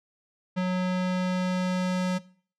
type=tone with low-pass filter sweep; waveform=square; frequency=183.2 Hz; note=F#3; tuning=17 cents flat; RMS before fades=-26 dBFS; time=0.56-2.19 s; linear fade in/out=20 ms; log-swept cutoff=3500 to 7000 Hz; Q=0.75; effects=noise-tail reverb RT60 0.5 s tail -20 dB re dry